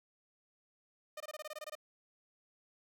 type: tone bursts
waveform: sawtooth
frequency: 609 Hz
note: D#5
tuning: 37 cents flat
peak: -38 dBFS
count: 11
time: 1.17-1.753 s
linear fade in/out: 5 ms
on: 33 ms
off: 22 ms
effects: none